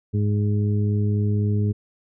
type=harmonic tone; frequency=103.83 Hz; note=G#2; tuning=in tune; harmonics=1 / 2 / 3 / 4; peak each=-19 / -26 / -34 / -32 dBFS; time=0.13-1.73 s; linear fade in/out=20 ms; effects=none